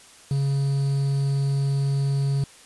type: tone with quantisation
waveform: triangle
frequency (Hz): 138.59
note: C#3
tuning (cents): 0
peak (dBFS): -18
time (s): 0.31-2.44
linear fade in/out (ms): 2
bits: 7
effects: white hiss -49 dBFS RMS until 2.65 s + resampled to 24000 Hz